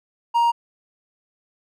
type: tone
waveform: triangle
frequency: 939 Hz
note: A#5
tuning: 12 cents sharp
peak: -13 dBFS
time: 0.34-0.52 s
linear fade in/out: 20 ms
effects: none